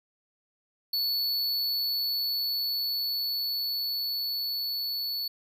square tone with level ramp, 4435 Hz, C#8, in tune, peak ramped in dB -26 to -30 dBFS, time 0.93-5.28 s, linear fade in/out 5 ms, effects none

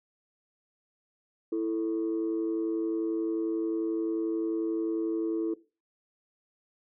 sine tone pair together, 330.3 / 441.6 Hz, E4 / A4, +4 / +6 cents, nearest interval perfect fourth, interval 502 cents, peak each -27 / -31 dBFS, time 1.52-5.54 s, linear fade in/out 5 ms, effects noise-tail reverb RT60 0.3 s tail -18 dB re dry + tanh soft clip ceiling -22 dBFS

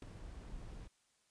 brown noise with ADSR envelope, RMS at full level -39 dBFS, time 0.02-0.88 s, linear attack 4 ms, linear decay 6 ms, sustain -10 dB, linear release 13 ms, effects white hiss -75 dBFS RMS until 1.3 s + resampled to 22050 Hz

